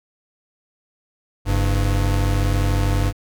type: tone pair together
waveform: square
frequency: 46.97 / 99 Hz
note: F#1 / G2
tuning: +27 / +18 cents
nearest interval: octave + minor second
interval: 1291 cents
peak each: -20 dBFS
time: 1.45-3.13 s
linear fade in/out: 50 ms
effects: none